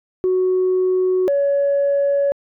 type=tone pair in turn; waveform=sine; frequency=370 / 563 Hz; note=F#4 / C#5; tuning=0 / +27 cents; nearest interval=perfect fifth; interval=727 cents; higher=second; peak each=-13 dBFS; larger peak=neither; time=0.24-1.28 / 1.28-2.32 s; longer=neither; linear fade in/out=0 ms; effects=tanh soft clip ceiling -11 dBFS